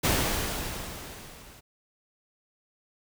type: noise with level ramp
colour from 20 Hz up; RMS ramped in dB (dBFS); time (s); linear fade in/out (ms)
pink; -23 to -51; 0.03-1.61; 20
effects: none